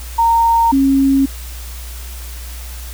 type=tone pair in turn; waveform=sine; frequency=922 / 272.2 Hz; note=A#5 / C#4; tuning=-19 / -31 cents; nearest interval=octave + major sixth; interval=2112 cents; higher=first; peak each=-9 dBFS; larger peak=neither; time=0.18-0.72 / 0.72-1.26 s; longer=neither; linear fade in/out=10 ms; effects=added 60 Hz sine -27 dBFS peak until 2.93 s + white hiss -35 dBFS RMS until 2.93 s